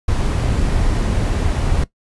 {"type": "noise", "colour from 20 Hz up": "brown", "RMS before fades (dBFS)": -17, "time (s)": [0.08, 1.84], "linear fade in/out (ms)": 5, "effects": ["noise-tail reverb RT60 0.1 s tail -17 dB re dry", "resampled to 24000 Hz"]}